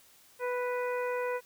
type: harmonic tone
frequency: 493.9 Hz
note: B4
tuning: in tune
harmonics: 1 / 2 / 3 / 4 / 5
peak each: -31 / -37 / -41 / -43 / -45 dBFS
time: 0.39-1.41 s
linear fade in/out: 50 ms
effects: white hiss -60 dBFS RMS until 1.45 s